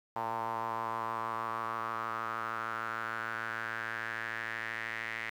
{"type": "tone with band-pass filter sweep", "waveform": "sawtooth", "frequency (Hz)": 113.3, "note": "A#2", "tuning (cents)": -49, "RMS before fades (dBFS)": -37, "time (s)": [0.16, 5.3], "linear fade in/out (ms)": 0, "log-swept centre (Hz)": [910, 2000], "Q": 4.9, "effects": ["10-bit"]}